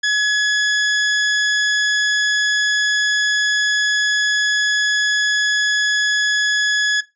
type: tone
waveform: sawtooth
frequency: 1691 Hz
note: G#6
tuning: 31 cents sharp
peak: -11 dBFS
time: 0.03-7.01 s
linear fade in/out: 10 ms
effects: noise-tail reverb RT60 0.2 s tail -17 dB re dry + resampled to 16000 Hz